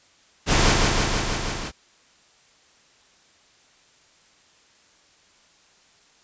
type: noise with echo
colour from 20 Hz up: pink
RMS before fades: -18 dBFS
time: 0.46-0.76 s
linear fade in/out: 50 ms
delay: 160 ms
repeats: 6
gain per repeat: -2 dB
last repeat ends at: 1.72 s
effects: white hiss -57 dBFS RMS until 6.23 s + resampled to 16000 Hz